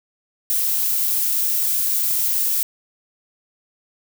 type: noise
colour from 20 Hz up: violet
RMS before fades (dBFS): -20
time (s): 0.5-2.63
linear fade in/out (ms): 0
effects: none